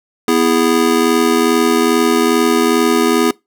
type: chord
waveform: square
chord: E major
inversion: second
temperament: just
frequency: 247.2 / 329.6 / 412 Hz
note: B3 / E4 / G#4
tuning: +2 / 0 / -14 cents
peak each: -16 dBFS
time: 0.28-3.31 s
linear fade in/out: 2 ms
effects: noise-tail reverb RT60 0.2 s tail -23 dB re dry